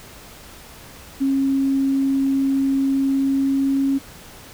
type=tone with pitch glide; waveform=sine; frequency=271.5 to 273.2 Hz; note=C#4 to C#4; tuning=-36 to -25 cents; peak=-16 dBFS; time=1.2-3.99 s; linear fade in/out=20 ms; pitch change=+11 cents; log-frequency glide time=3.11-3.87 s; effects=pink hiss -42 dBFS RMS until 4.53 s